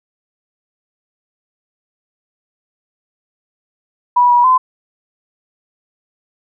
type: tone with pitch steps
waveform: sine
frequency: 977 / 967 / 1024 Hz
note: B5 / B5 / C6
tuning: -19 / -37 / -38 cents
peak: -7 dBFS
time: 4.16-4.58 s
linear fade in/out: 10 ms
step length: 140 ms
effects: none